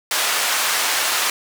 pink band-pass noise, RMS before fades -20 dBFS, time 0.11-1.3 s, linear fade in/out 2 ms, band 980 to 14000 Hz, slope 12 dB/octave, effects none

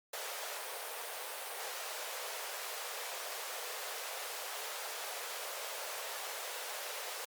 pink high-pass noise, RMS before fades -42 dBFS, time 0.13-7.25 s, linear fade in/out 5 ms, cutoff 450 Hz, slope 48 dB/octave, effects Opus 48 kbps

